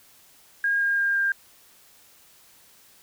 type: tone with pitch steps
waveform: sine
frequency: 1625 / 1615.6 / 1606.3 / 1597.1 Hz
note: G#6 / G#6 / G6 / G6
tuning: -38 / -48 / +42 / +32 cents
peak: -20 dBFS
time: 0.64-1.32 s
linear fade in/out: 2 ms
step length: 170 ms
effects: white hiss -55 dBFS RMS until 3.02 s